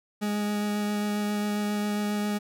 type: tone with vibrato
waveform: 40% pulse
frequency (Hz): 207.7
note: G#3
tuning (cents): 0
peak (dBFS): -25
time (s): 0.21-2.39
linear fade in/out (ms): 20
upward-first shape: sine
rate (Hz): 7.4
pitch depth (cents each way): 9
effects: none